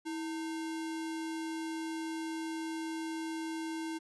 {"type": "tone with sample-and-hold", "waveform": "sine", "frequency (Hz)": 323.2, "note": "E4", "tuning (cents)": -34, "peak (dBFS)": -35, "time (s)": [0.05, 3.99], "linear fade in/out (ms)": 20, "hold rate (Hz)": 1225, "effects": ["resampled to 24000 Hz"]}